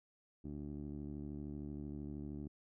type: tone with low-pass filter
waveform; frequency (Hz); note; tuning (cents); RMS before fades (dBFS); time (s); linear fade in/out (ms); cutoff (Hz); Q
15% pulse; 73; D2; -10; -45; 0.44-2.48; 10; 330; 2.2
effects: none